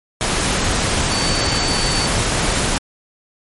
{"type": "tone in noise", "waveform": "sine", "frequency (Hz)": 4532, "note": "C#8", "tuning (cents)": 37, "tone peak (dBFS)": -22, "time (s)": [1.11, 2.06], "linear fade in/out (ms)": 0, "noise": "pink", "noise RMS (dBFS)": -18, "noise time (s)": [0.21, 2.78], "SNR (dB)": -7, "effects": ["MP3 48 kbps"]}